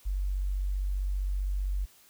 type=tone; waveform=sine; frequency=47.65 Hz; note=G1; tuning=48 cents flat; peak=-27 dBFS; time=0.05-1.86 s; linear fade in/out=20 ms; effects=white hiss -59 dBFS RMS until 2.09 s